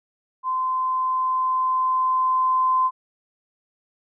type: tone with level ramp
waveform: sine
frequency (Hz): 1032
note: C6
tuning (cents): -24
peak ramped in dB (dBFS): -21 to -16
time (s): 0.43-2.91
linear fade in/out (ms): 50
effects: none